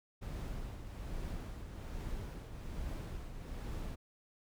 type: noise with tremolo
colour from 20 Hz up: brown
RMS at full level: -40 dBFS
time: 0.21-3.96 s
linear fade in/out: 20 ms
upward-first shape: triangle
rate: 1.2 Hz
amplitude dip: 55%
effects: none